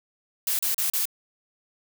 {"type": "noise bursts", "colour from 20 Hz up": "blue", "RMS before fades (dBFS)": -25, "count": 4, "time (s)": [0.47, 1.055], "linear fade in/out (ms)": 2, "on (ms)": 120, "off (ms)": 35, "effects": []}